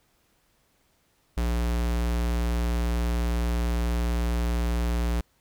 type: tone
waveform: square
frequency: 58.9 Hz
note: A#1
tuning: 19 cents sharp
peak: -24 dBFS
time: 1.37-5.21 s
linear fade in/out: 5 ms
effects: pink hiss -67 dBFS RMS until 5.4 s